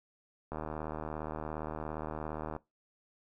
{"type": "click train", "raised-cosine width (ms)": 1, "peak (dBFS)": -24, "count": 159, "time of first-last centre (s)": [0.52, 2.564], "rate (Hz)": 77.3, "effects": ["noise-tail reverb RT60 0.2 s tail -20 dB re dry"]}